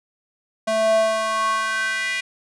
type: tone with high-pass filter sweep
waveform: square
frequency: 220 Hz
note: A3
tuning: in tune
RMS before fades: -21 dBFS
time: 0.67-2.21 s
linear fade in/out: 10 ms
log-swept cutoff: 500 to 2200 Hz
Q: 4.4
effects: resampled to 24000 Hz